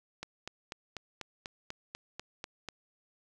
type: click train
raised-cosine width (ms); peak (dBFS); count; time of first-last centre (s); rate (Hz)
0.2; -22; 11; 0.23-2.687; 4.07
effects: none